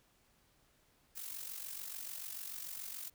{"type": "noise with amplitude modulation", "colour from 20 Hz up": "blue", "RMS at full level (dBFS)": -42, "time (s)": [1.15, 3.1], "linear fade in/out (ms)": 20, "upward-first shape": "sine", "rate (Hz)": 46.9, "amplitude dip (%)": 65, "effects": ["pink hiss -71 dBFS RMS until 3.14 s"]}